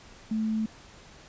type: tone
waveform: sine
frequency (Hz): 219.1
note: A3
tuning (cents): -7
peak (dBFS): -25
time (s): 0.31-0.66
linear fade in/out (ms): 5
effects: pink hiss -51 dBFS RMS until 1.28 s + resampled to 16000 Hz